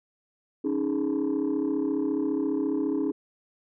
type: chord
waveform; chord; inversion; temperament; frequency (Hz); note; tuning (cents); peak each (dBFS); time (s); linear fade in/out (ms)
sine; C# suspended second; none; just; 277.2 / 311.8 / 415.8; C#4 / D#4 / G#4; 0 / +4 / +2; -26 / -26 / -29; 0.64-3.12; 10
effects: tanh soft clip ceiling -20 dBFS